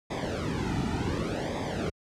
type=noise with flanger; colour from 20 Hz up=brown; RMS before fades=-30 dBFS; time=0.1-1.9 s; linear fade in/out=10 ms; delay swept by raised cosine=0.69 to 1.89 ms; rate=0.68 Hz; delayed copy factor=-0.85; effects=high-pass 60 Hz 12 dB/octave + low-pass 7000 Hz 12 dB/octave